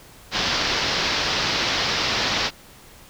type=low-pass noise; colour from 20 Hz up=white; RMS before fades=-23 dBFS; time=0.31-2.51 s; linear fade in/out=50 ms; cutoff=5400 Hz; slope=48 dB/octave; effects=pink hiss -47 dBFS RMS until 3.09 s